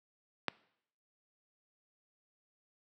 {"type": "click", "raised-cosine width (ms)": 0.3, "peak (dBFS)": -14, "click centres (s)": 0.483, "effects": ["noise-tail reverb RT60 0.7 s tail -22 dB re dry", "high-pass 150 Hz 12 dB/octave"]}